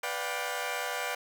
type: chord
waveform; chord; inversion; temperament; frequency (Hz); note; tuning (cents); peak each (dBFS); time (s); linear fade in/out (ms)
15% pulse; G dominant seventh; first; equal with one note detuned; 493.9 / 587.3 / 713.1 / 784; B4 / D5 / F5 / G5; 0 / 0 / +36 / 0; -31; 0.03-1.15; 5
effects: none